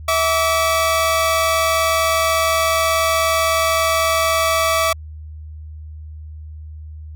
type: tone pair together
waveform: sawtooth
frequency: 651 / 1149.1 Hz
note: E5 / D6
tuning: -22 / -38 cents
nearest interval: minor seventh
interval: 984 cents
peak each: -14 dBFS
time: 0.08-4.93 s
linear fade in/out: 5 ms
effects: added 77 Hz sine -31 dBFS peak until 7.15 s